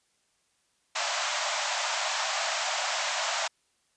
pink band-pass noise, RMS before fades -30 dBFS, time 0.95-3.48 s, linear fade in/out 10 ms, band 590 to 7700 Hz, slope 96 dB/octave, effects white hiss -71 dBFS RMS until 3.96 s + resampled to 22050 Hz

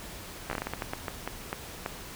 slowing click train, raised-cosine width 0.5 ms, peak -16 dBFS, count 14, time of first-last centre 0.5-1.861 s, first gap 13 ms, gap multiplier 1.31, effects pink hiss -43 dBFS RMS until 2.15 s

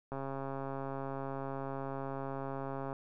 click train, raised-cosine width 1 ms, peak -26 dBFS, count 383, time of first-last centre 0.12-2.929 s, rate 136 Hz, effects none

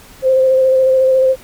sine tone with vibrato, 523.3 Hz, C5, in tune, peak -8 dBFS, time 0.22-1.36 s, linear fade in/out 50 ms, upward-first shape square, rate 14 Hz, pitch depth 14 cents each way, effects pink hiss -41 dBFS RMS until 1.43 s

